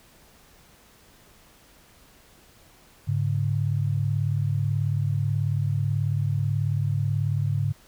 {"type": "tone pair together", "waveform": "sine", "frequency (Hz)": [103.83, 142.17], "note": ["G#2", "C#3"], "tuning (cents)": [0, 44], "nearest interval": "perfect fourth", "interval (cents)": 544, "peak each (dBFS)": [-24, -25], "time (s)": [3.07, 7.73], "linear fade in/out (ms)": 20, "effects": ["pink hiss -55 dBFS RMS until 7.87 s"]}